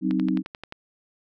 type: chord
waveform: sine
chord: C diminished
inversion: second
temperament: equal with one note detuned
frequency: 188.12 / 261.6 / 311.1 Hz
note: Gb3 / C4 / Eb4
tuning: +29 / 0 / 0 cents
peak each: -25 dBFS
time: 0.01-0.43 s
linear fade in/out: 50 ms
type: click train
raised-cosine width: 0.3 ms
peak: -20 dBFS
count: 8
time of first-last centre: 0.11-0.724 s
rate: 11.4 Hz
effects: none